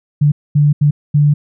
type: tone bursts at uneven times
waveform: sine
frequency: 146.83 Hz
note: D3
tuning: in tune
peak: -7 dBFS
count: 4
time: 0.21-0.32 / 0.55-0.73 / 0.81-0.91 / 1.14-1.34 s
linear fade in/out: 10 ms
effects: none